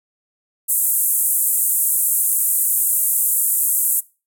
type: band-pass noise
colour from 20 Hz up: white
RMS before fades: -18 dBFS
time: 0.68-4.01 s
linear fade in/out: 20 ms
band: 8000 to 15000 Hz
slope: 48 dB/octave
effects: noise-tail reverb RT60 0.3 s tail -21 dB re dry